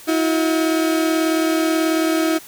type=tone pair together; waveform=35% pulse; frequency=320.8 / 359.2 Hz; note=E4 / F4; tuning=-47 / +49 cents; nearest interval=major second; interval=196 cents; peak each=-15 / -22 dBFS; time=0.07-2.39 s; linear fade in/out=20 ms; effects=white hiss -41 dBFS RMS until 2.47 s